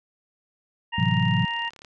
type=harmonic tone; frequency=934 Hz; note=A#5; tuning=3 cents sharp; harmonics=1 / 2 / 3; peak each=-30 / -30 / -30 dBFS; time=0.92-1.7 s; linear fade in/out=20 ms
type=chord; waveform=sine; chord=F# half-diminished seventh; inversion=first; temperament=equal with one note detuned; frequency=110 / 130.81 / 165.58 / 185 Hz; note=A2 / C3 / E3 / F#3; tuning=0 / 0 / +8 / 0 cents; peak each=-25 dBFS; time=0.98-1.45 s; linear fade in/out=5 ms
type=click train; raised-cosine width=0.2 ms; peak=-29 dBFS; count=31; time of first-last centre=1-1.847 s; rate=35.4 Hz
effects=none